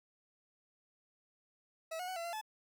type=tone with pitch steps; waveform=40% pulse; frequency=648 / 726 / 745 / 675 / 685 / 865 Hz; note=E5 / F#5 / F#5 / E5 / F5 / A5; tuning=-30 / -33 / +12 / +41 / -34 / -30 cents; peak=-38 dBFS; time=1.91-2.414 s; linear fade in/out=10 ms; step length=84 ms; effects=none